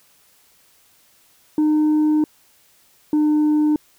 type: tone pair in turn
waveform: sine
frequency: 305.3 / 302.1 Hz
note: D#4 / D4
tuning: -33 / +49 cents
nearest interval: unison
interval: 18 cents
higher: first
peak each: -11 dBFS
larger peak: neither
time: 1.58-2.24 / 3.13-3.76 s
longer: first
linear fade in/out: 2 ms
effects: tanh soft clip ceiling -13 dBFS + white hiss -56 dBFS RMS until 3.98 s